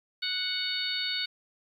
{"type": "harmonic tone", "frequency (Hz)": 740, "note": "F#5", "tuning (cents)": 0, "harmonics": [2, 3, 4, 5, 6], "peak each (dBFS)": [-38, -37, -37, -33, -33], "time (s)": [0.22, 1.26], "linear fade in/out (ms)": 10, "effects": ["10-bit"]}